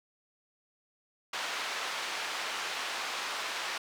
pink band-pass noise, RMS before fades -36 dBFS, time 1.33-3.78 s, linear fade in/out 5 ms, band 900 to 4800 Hz, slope 12 dB/octave, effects none

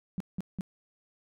sine tone bursts, 185.5 Hz, F#3, 5 cents sharp, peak -29 dBFS, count 3, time 0.18-0.609 s, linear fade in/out 0 ms, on 23 ms, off 180 ms, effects none

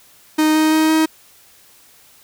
45% pulse tone with pitch steps, 310 / 312.2 / 314.3 / 316.5 Hz, D#4 / D#4 / D#4 / D#4, -6 / +6 / +18 / +30 cents, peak -12 dBFS, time 0.38-1.06 s, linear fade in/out 10 ms, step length 170 ms, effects white hiss -49 dBFS RMS until 2.23 s

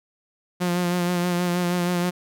sawtooth tone with vibrato, 176.7 Hz, F3, 21 cents sharp, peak -17 dBFS, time 0.6-2.11 s, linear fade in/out 20 ms, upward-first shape sine, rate 6.3 Hz, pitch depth 28 cents each way, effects none

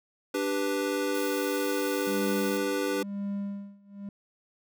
square chord, G major, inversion second, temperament equal, 293.7 / 392 / 493.9 Hz, D4 / G4 / B4, 0 / 0 / 0 cents, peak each -32 dBFS, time 0.34-3.03 s, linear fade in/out 5 ms
blue noise, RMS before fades -42 dBFS, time 1.14-2.58 s, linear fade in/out 10 ms
triangle tone with tremolo, 200.4 Hz, G3, 38 cents sharp, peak -27 dBFS, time 2.07-4.09 s, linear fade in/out 2 ms, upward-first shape sine, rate 1 Hz, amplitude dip 95%
effects none

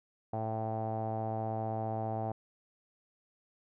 sawtooth tone with low-pass filter, 110.6 Hz, A2, 9 cents sharp, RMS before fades -35 dBFS, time 0.33-2.32 s, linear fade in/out 5 ms, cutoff 740 Hz, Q 8.7, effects none

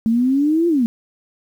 sine exponential two-way sweep, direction up then down, 220 to 349.2 to 220 Hz, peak -13 dBFS, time 0.06-0.86 s, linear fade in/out 0 ms, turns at 0.68 s, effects 8-bit

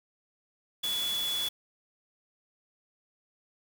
sine tone in noise, 3416 Hz, G#7, 48 cents sharp, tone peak -29 dBFS, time 0.83-1.49 s, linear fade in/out 10 ms, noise white, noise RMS -38 dBFS, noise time 0.83-1.49 s, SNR +6 dB, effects none

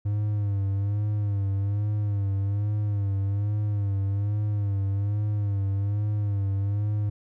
triangle tone with vibrato, 101.5 Hz, G#2, 39 cents flat, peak -21 dBFS, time 0.05-7.1 s, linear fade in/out 10 ms, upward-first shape sine, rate 1.2 Hz, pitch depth 61 cents each way, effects none

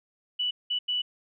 sine tone bursts at uneven times, 2960 Hz, F#7, in tune, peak -25 dBFS, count 3, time 0.39-0.51 / 0.7-0.79 / 0.88-1.02 s, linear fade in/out 10 ms, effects none

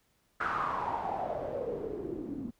white noise with low-pass filter sweep, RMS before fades -35 dBFS, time 0.4-2.51 s, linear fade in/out 10 ms, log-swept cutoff 1400 to 250 Hz, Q 6.7, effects pink hiss -72 dBFS RMS until 2.59 s

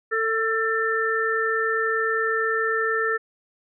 harmonic tone, 446.3 Hz, A4, 25 cents sharp, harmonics 1 / 3 / 4, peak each -25 / -26 / -24 dBFS, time 0.11-3.18 s, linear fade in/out 20 ms, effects none

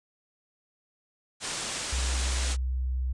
white low-pass noise, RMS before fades -34 dBFS, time 1.4-2.57 s, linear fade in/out 50 ms, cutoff 9100 Hz, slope 48 dB/octave
sine tone, 63.8 Hz, C2, 43 cents flat, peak -26 dBFS, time 1.92-3.13 s, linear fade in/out 10 ms
effects resampled to 24000 Hz

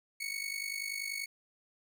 sawtooth tone with amplitude modulation, 2217 Hz, C#7, in tune, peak -29 dBFS, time 0.2-1.26 s, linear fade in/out 10 ms, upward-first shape sine, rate 50.3 Hz, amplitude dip 75%, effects none

